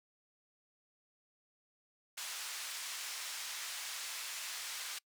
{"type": "band-pass noise", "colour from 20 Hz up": "white", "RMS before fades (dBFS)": -43, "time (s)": [2.17, 4.99], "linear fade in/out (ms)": 10, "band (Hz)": [1100, 7700], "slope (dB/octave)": 12, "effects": ["noise-tail reverb RT60 0.1 s tail -25 dB re dry"]}